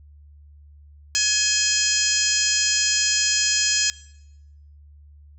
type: harmonic tone with a mistuned harmonic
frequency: 845 Hz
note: G#5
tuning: 30 cents sharp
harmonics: 2 / 3 / 4 / 5 / 6 / 7 / 8 / 9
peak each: -29 / -28 / -28 / -28 / -23 / -27 / -24 / -30 dBFS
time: 1.15-3.9 s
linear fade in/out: 0 ms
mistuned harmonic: 4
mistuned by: -89 cents
effects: noise-tail reverb RT60 0.9 s tail -21 dB re dry + added 73 Hz sine -45 dBFS peak until 5.38 s